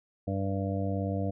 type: harmonic tone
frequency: 97.5 Hz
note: G2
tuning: 9 cents flat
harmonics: 1 / 2 / 3 / 5 / 6 / 7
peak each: -31 / -34 / -36 / -38 / -39 / -39 dBFS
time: 0.27-1.31 s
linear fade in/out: 10 ms
effects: none